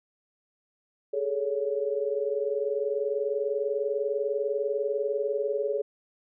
sine tone cluster, 414.9 / 435 / 561 Hz, G#4 / A4 / C#5, -2 / -20 / +21 cents, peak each -30 dBFS, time 1.13-5.82 s, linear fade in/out 10 ms, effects none

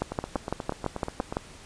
two click trains, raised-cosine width 1 ms, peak -12 / -17 dBFS, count 9 / 11, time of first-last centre 0.02-1.369 / 0.12-1.325 s, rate 5.93 / 8.3 Hz, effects pink hiss -48 dBFS RMS until 1.65 s + resampled to 22050 Hz

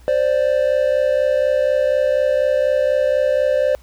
triangle tone pair together, 523.2 / 587.3 Hz, C5 / D5, 0 / 0 cents, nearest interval major second, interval 200 cents, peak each -15 dBFS, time 0.08-3.75 s, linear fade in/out 0 ms, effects added 60 Hz sine -43 dBFS peak until 3.82 s + pink hiss -53 dBFS RMS until 3.82 s

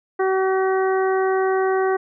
harmonic tone, 380 Hz, F#4, 46 cents sharp, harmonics 1 / 2 / 3 / 4 / 5, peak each -18 / -24 / -28 / -30 / -32 dBFS, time 0.19-1.97 s, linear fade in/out 10 ms, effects none

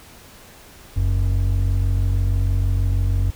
triangle tone pair together, 46.25 / 92.5 Hz, F#1 / F#2, 0 / 0 cents, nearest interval octave, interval 1200 cents, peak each -17 dBFS, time 0.96-3.31 s, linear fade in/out 10 ms, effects pink hiss -45 dBFS RMS until 3.35 s

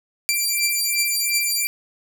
10% pulse beating tone pair, 2353 / 2355.8 Hz, D7 / D7, +3 / +5 cents, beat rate 2.8 Hz, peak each -13 dBFS, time 0.29-1.67 s, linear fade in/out 0 ms, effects none

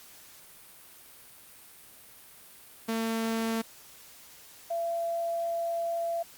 sawtooth / sine tone pair in turn, 225.6 / 676 Hz, A3 / E5, +44 / +43 cents, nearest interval octave + perfect fifth, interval 1899 cents, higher second, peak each -24 / -28 dBFS, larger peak first, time 2.88-3.62 / 4.7-6.23 s, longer second, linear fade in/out 10 ms, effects white hiss -52 dBFS RMS until 6.37 s + Opus 48 kbps

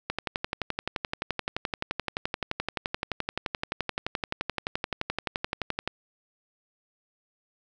click train, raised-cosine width 0.3 ms, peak -12 dBFS, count 68, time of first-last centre 0.1-5.876 s, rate 11.6 Hz, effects none

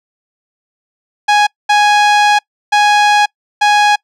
sawtooth tone bursts at uneven times, 830.6 Hz, G#5, in tune, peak -3 dBFS, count 4, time 1.28-1.47 / 1.69-2.39 / 2.72-3.26 / 3.61-3.96 s, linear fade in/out 10 ms, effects noise-tail reverb RT60 0.1 s tail -26 dB re dry + low-pass 5000 Hz 12 dB/octave

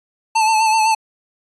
square tone with vibrato, 880 Hz, A5, in tune, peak -13 dBFS, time 0.35-0.95 s, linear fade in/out 10 ms, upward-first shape sine, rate 7.9 Hz, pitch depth 39 cents each way, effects resampled to 24000 Hz

